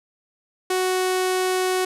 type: tone with low-pass filter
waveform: sawtooth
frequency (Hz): 370.5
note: F#4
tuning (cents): +2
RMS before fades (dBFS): -22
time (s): 0.7-1.85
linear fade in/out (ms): 5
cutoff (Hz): 11000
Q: 1.4
effects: none